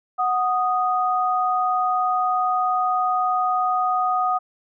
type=tone pair together; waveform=sine; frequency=738 / 1241.2 Hz; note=F#5 / D#6; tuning=-5 / -5 cents; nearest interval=major sixth; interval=900 cents; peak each=-21 dBFS; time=0.18-4.39 s; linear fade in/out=20 ms; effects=none